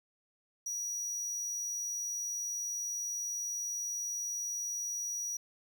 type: tone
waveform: square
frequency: 5800 Hz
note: F#8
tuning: 35 cents flat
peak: -35 dBFS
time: 0.66-5.37 s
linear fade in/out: 5 ms
effects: none